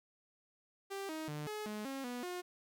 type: tone with pitch steps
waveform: sawtooth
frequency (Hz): 393.1 / 315 / 149.6 / 424.3 / 211.6 / 270.7 / 245.1 / 358.5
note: G4 / D#4 / D3 / G#4 / G#3 / C#4 / B3 / F4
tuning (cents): +5 / +21 / +32 / +37 / +33 / -41 / -13 / +45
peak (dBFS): -36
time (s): 0.9-2.42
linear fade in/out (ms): 20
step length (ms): 190
effects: none